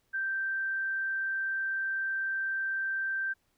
sine tone, 1566 Hz, G6, 2 cents flat, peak -29 dBFS, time 0.13-3.34 s, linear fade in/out 20 ms, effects pink hiss -74 dBFS RMS until 3.57 s

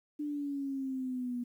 sine exponential sweep, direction down, 298.3 to 241.2 Hz, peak -33 dBFS, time 0.19-1.44 s, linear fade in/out 10 ms, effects 11-bit

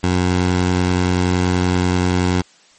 15% pulse tone, 90.5 Hz, F#2, 38 cents flat, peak -8 dBFS, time 0.03-2.42 s, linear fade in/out 10 ms, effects white hiss -50 dBFS RMS until 2.78 s + MP3 32 kbps

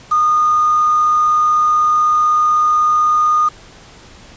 sine tone with quantisation, 1226 Hz, D#6, 26 cents flat, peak -10 dBFS, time 0.11-3.49 s, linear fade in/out 10 ms, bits 5, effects pink hiss -41 dBFS RMS until 4.36 s + resampled to 16000 Hz

